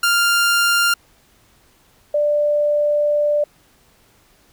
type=tone pair in turn; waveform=sawtooth / sine; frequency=1396.9 / 590.4 Hz; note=F6 / D5; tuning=0 / +9 cents; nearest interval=octave + minor third; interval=1491 cents; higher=first; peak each=-10 / -14 dBFS; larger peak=first; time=0.03-0.94 / 2.14-3.44 s; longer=second; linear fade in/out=5 ms; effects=pink hiss -55 dBFS RMS until 4.52 s